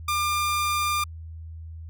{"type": "tone", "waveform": "sawtooth", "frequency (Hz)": 1198, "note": "D6", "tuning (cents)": 34, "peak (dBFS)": -19, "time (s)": [0.08, 1.04], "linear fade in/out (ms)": 5, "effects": ["added 81 Hz sine -36 dBFS peak until 1.89 s"]}